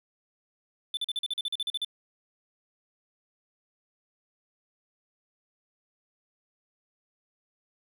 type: tone bursts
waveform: triangle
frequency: 3520 Hz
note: A7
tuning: in tune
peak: -26 dBFS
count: 13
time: 0.94-1.847 s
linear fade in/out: 2 ms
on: 31 ms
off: 42 ms
effects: none

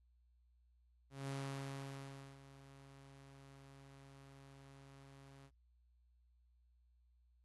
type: tone with ADSR envelope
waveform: sawtooth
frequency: 137 Hz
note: C#3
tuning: 20 cents flat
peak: -37 dBFS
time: 1.1-5.51 s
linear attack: 180 ms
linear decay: 1100 ms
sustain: -17 dB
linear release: 61 ms
effects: added 60 Hz sine -69 dBFS peak until 7.44 s + AAC 32 kbps

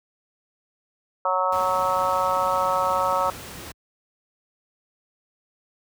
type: harmonic tone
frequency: 185 Hz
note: F#3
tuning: in tune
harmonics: 3 / 4 / 5 / 6 / 7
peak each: -26 / -29 / -25 / -27 / -25 dBFS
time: 1.25-3.3 s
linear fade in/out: 2 ms
type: noise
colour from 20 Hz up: pink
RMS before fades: -38 dBFS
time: 1.52-3.72 s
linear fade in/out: 5 ms
effects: high-pass 60 Hz 12 dB/octave

